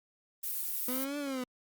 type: noise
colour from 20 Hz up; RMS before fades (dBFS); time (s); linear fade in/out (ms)
violet; -35; 0.43-1.05; 10
type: exponential two-way sweep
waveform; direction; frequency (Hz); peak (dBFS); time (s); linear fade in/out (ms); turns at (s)
30% pulse; up then down; 246.9 to 293.7 to 246.9; -31; 0.88-1.44; 5; 1.18
effects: Opus 32 kbps